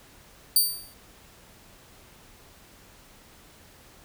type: tone with exponential decay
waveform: 10% pulse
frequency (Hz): 4629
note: D8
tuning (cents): -26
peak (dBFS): -8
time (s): 0.56-0.94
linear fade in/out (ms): 2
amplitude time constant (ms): 82
effects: pink hiss -53 dBFS RMS until 4.04 s